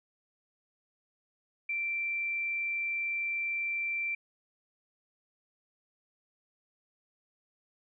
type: tone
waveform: sine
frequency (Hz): 2349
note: D7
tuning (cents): 0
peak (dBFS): -30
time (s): 1.69-4.15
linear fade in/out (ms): 5
effects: none